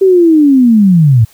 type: linear sweep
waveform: sine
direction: down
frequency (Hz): 392 to 104.7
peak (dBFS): -3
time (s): 0.01-1.25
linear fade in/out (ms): 10
effects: white hiss -45 dBFS RMS until 1.33 s